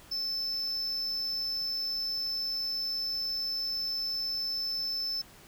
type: tone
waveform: triangle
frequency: 5274 Hz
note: E8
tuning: in tune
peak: -29 dBFS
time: 0.11-5.22 s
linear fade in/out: 10 ms
effects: pink hiss -54 dBFS RMS until 5.47 s